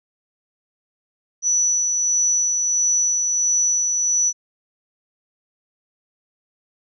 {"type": "tone with tremolo", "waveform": "sine", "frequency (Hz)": 5930, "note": "F#8", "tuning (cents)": 3, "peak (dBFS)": -15, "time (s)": [1.42, 4.33], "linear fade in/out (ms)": 50, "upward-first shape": "sine", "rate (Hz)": 1.5, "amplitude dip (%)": 30, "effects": []}